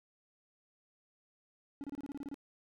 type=tone bursts; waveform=triangle; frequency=282.2 Hz; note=C#4; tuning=31 cents sharp; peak=-37 dBFS; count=10; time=1.81-2.343 s; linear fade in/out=0 ms; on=29 ms; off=27 ms; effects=none